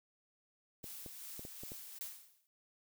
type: noise with tremolo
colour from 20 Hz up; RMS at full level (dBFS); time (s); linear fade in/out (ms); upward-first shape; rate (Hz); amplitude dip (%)
blue; -48; 0.83-1.99; 10; sine; 2.6; 30
type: clicks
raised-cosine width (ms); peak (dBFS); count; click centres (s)
2; -35; 6; 0.842 / 1.062 / 1.394 / 1.451 / 1.635 / 1.719
type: noise with exponential decay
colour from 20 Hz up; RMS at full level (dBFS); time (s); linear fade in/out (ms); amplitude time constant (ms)
blue; -41; 2.01-2.47; 0; 100
effects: none